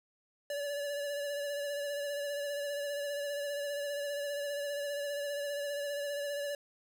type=tone with vibrato; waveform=square; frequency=574 Hz; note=D5; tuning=40 cents flat; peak=-35 dBFS; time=0.5-6.55 s; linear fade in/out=2 ms; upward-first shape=sine; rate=15 Hz; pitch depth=27 cents each way; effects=none